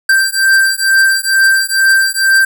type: beating tone pair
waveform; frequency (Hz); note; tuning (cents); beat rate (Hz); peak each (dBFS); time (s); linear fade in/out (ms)
square; 1568 / 1570.2; G6 / G6; 0 / +2; 2.2; -12; 0.09-2.45; 5
effects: none